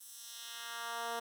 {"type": "tone with high-pass filter sweep", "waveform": "10% pulse", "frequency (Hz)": 233.1, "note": "A#3", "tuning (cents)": 0, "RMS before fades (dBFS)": -43, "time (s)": [0, 1.2], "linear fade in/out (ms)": 10, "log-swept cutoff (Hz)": [9800, 470], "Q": 0.96, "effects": ["11-bit"]}